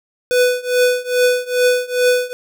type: tone with tremolo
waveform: square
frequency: 496.6 Hz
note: B4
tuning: 9 cents sharp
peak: -10 dBFS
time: 0.31-2.33 s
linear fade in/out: 0 ms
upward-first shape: triangle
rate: 2.4 Hz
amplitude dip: 95%
effects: none